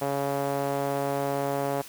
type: tone with band-pass filter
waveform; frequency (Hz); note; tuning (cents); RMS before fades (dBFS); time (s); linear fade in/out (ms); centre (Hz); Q
sawtooth; 139.8; C#3; +15; -28; 0.01-1.82; 10; 640; 1.7
effects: white hiss -45 dBFS RMS until 1.88 s